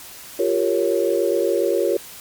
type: chord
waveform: sine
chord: G half-diminished seventh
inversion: third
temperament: equal with one note detuned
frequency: 349.2 / 396.3 / 466.2 / 554.4 Hz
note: F4 / G4 / Bb4 / Db5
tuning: 0 / +19 / 0 / 0 cents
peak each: -22 dBFS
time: 0.39-1.97 s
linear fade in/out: 5 ms
effects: white hiss -39 dBFS RMS until 2.2 s + MP3 96 kbps